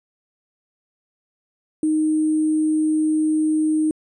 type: tone with sample-and-hold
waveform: sine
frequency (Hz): 310.2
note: D#4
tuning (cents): -5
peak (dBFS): -16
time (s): 1.83-3.91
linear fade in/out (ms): 2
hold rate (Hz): 8820
effects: resampled to 24000 Hz